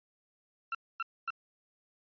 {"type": "tone bursts", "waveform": "35% pulse", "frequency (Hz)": 1355, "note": "E6", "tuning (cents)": 47, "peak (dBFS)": -30, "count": 3, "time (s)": [0.72, 1.304], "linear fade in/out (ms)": 2, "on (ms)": 28, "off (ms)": 250, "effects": ["resampled to 11025 Hz"]}